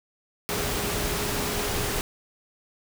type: tone in noise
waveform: sine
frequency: 413.2 Hz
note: G#4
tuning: 9 cents flat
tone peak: -35 dBFS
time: 0.49-2.01 s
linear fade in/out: 0 ms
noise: pink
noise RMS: -28 dBFS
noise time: 0.49-2.01 s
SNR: -10 dB
effects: none